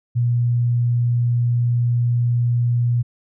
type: tone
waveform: sine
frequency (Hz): 120.2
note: B2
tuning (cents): -46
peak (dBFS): -15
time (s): 0.15-3.03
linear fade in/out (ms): 20
effects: none